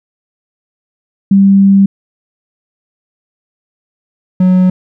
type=tone pair in turn; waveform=sine / triangle; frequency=196.3 / 183.97 Hz; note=G3 / F#3; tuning=+3 / -10 cents; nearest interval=minor second; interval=113 cents; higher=first; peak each=-3 dBFS; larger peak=neither; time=1.31-1.86 / 4.4-4.7 s; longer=first; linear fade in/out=5 ms; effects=none